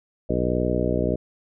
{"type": "harmonic tone", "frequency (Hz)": 61.3, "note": "B1", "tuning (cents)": -12, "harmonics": [1, 2, 3, 4, 5, 6, 7, 8, 10], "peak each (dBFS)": [-29, -29, -29, -29, -29, -29, -29, -29, -29], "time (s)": [0.29, 1.16], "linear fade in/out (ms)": 10, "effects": []}